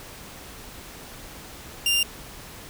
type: tone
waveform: sawtooth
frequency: 2794 Hz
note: F7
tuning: in tune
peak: -16 dBFS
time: 1.86-2.03 s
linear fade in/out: 2 ms
effects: pink hiss -42 dBFS RMS until 2.69 s